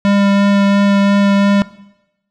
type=tone with vibrato; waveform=square; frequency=200 Hz; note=G3; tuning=35 cents sharp; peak=-10 dBFS; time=0.05-1.62 s; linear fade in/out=0 ms; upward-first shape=triangle; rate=2.9 Hz; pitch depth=10 cents each way; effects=noise-tail reverb RT60 0.9 s tail -18 dB re dry + low-pass 4000 Hz 12 dB/octave